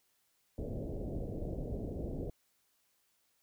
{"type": "low-pass noise", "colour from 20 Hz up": "pink", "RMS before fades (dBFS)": -39, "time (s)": [0.58, 2.3], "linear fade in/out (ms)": 2, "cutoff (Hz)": 620, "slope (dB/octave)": 48, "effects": ["white hiss -75 dBFS RMS until 3.42 s"]}